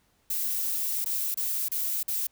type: noise with dropouts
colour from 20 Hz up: violet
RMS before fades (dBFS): -29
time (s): 0.3-2.27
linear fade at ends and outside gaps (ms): 5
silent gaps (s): 1.045-1.059 / 1.344-1.372 / 1.685-1.716 / 2.031-2.08
effects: pink hiss -68 dBFS RMS until 2.31 s